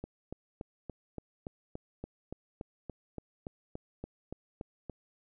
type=click train; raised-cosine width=2 ms; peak=-26 dBFS; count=18; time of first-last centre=0.04-4.897 s; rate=3.5 Hz; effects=none